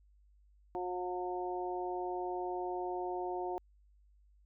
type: harmonic tone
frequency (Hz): 180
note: F#3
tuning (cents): -47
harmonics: 2 / 3 / 4 / 5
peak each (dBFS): -38 / -47 / -39 / -43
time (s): 0.75-3.58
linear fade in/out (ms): 0
effects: added 50 Hz sine -62 dBFS peak until 4.45 s